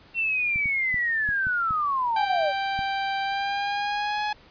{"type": "linear sweep", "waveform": "sine", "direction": "down", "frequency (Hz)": [2725, 550], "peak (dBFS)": -22, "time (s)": [0.14, 2.53], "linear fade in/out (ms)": 50}
{"type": "clicks", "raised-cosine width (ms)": 5, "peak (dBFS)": -24, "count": 7, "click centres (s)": [0.559, 0.658, 0.943, 1.29, 1.469, 1.708, 2.791]}
{"type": "tone with pitch glide", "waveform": "sawtooth", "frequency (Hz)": [784, 840.3], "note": ["G5", "G#5"], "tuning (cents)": [0, 20], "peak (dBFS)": -21, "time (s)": [2.16, 4.33], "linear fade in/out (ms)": 5, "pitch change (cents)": 120, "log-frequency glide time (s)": [3.23, 4.22]}
{"effects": ["pink hiss -53 dBFS RMS until 4.5 s", "resampled to 11025 Hz"]}